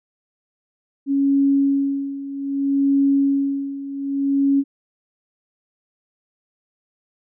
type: tone with tremolo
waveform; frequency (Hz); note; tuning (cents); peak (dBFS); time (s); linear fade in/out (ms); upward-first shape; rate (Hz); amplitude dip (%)
sine; 277.2; C#4; 0; -13; 1.06-4.64; 50; sine; 0.63; 80
effects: none